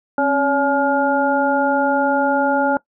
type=harmonic tone with a mistuned harmonic; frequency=282.8 Hz; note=C#4; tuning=35 cents sharp; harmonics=1 / 2 / 3 / 5; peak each=-20 / -19 / -19 / -22 dBFS; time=0.18-2.77 s; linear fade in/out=2 ms; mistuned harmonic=1; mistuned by=-70 cents; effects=noise-tail reverb RT60 0.1 s tail -20 dB re dry